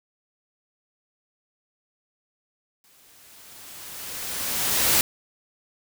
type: noise with exponential growth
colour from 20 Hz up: white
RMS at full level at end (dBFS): -18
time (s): 2.84-5.01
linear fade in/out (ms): 1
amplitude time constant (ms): 470
effects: none